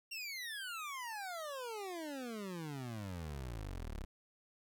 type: exponential sweep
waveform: 25% pulse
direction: down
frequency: 2794 to 31.91 Hz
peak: -38 dBFS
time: 0.11-4.05 s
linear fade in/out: 10 ms
effects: none